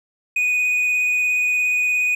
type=tone with vibrato; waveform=triangle; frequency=2482 Hz; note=D#7; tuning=5 cents flat; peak=-15 dBFS; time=0.36-2.15 s; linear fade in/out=5 ms; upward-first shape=square; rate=17 Hz; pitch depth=9 cents each way; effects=none